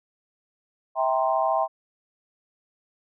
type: chord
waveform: sine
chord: C dominant seventh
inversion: first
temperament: equal with one note detuned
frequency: 650.6 / 784 / 932.3 / 1046.5 Hz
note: E5 / G5 / Bb5 / C6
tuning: -23 / 0 / 0 / 0 cents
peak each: -24 / -25 / -29 / -27 dBFS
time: 0.95-1.68 s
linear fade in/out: 50 ms
effects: none